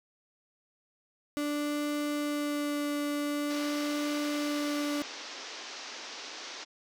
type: tone with vibrato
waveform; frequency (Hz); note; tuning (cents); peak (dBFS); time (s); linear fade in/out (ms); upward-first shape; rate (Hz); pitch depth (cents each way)
35% pulse; 292.7; D4; -6; -28; 1.37-5.02; 0; sine; 0.45; 9
type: band-pass noise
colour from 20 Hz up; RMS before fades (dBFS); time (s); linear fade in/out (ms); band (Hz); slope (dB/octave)
white; -43; 3.49-6.65; 20; 250 to 6100; 48
effects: none

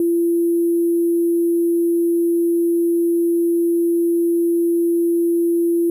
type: tone with sample-and-hold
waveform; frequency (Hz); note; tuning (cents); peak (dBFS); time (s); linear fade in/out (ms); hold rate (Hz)
sine; 340; F4; -46; -14; 0-5.9; 2; 11025
effects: none

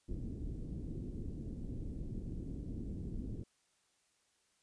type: low-pass noise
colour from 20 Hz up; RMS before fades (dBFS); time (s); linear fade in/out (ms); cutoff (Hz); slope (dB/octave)
pink; -42; 0.08-3.44; 10; 330; 24
effects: white hiss -75 dBFS RMS until 4.62 s + resampled to 22050 Hz

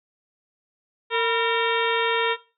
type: harmonic tone with a mistuned harmonic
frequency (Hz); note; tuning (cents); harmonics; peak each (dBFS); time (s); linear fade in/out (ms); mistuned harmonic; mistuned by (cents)
458.3; A#4; -29; 1 / 2 / 3 / 4 / 5 / 6 / 7 / 8; -23 / -26 / -28 / -29 / -30 / -31 / -31 / -32; 1.1-2.37; 50; 2; +96
effects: noise-tail reverb RT60 0.3 s tail -17 dB re dry

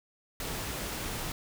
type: noise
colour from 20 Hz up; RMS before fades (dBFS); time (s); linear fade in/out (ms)
pink; -36; 0.4-1.32; 2
effects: none

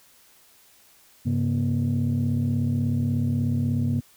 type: tone cluster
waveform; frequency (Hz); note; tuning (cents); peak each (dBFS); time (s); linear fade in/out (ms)
sine; 99.5 / 136 / 239.3; G2 / C#3 / A#3; +26 / -33 / +46; -24; 1.25-4.01; 20
effects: tanh soft clip ceiling -16 dBFS + white hiss -56 dBFS RMS until 4.16 s

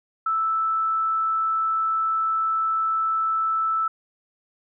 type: tone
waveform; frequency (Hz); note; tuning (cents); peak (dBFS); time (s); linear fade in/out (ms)
sine; 1317; E6; -2; -20; 0.26-3.88; 5
effects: none

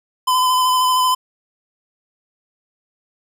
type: tone with vibrato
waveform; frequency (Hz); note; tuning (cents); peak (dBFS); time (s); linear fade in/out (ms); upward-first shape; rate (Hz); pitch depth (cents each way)
square; 1015; B5; +47; -14; 0.27-1.15; 10; square; 13; 15
effects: none

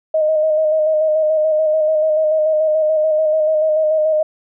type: tone with vibrato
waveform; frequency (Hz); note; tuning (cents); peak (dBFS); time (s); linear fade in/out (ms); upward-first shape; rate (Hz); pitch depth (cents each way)
sine; 622.3; D#5; 0; -12; 0.14-4.23; 5; square; 6.9; 25
effects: none

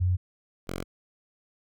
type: tone pair in turn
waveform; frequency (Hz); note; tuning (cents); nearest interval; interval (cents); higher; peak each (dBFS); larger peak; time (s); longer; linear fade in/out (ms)
sine / 5% pulse; 90.7 / 45.15; F#2 / F#1; -34 / -42; octave; 1208; first; -21; neither; 0-0.17 / 0.67-0.84; neither; 20
effects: none

